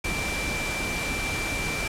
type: tone in noise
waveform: sine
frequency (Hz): 2349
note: D7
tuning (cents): 0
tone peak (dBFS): -30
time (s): 0.04-1.88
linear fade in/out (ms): 5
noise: pink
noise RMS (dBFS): -30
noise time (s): 0.04-1.88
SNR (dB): -3
effects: low-pass 10000 Hz 12 dB/octave